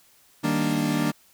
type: chord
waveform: 40% pulse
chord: Eb major seventh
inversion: none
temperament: equal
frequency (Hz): 155.56 / 196 / 233.1 / 293.7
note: Eb3 / G3 / Bb3 / D4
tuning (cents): 0 / 0 / 0 / 0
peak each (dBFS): -27 / -29 / -26 / -25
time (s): 0.43-1.12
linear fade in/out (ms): 20
effects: white hiss -58 dBFS RMS until 1.33 s